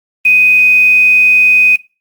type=tone with quantisation; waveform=sine; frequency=2500 Hz; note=D#7; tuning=8 cents sharp; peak=-5 dBFS; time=0.25-1.76 s; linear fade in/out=5 ms; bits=5; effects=noise-tail reverb RT60 0.3 s tail -20 dB re dry + Opus 32 kbps